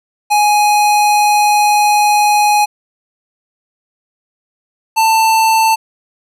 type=tone pair in turn; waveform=square; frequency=834 / 889.6 Hz; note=G#5 / A5; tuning=+7 / +19 cents; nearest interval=minor second; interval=112 cents; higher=second; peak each=-9 dBFS; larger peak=neither; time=0.3-2.66 / 4.96-5.76 s; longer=first; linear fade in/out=20 ms; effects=resampled to 32000 Hz + 8-bit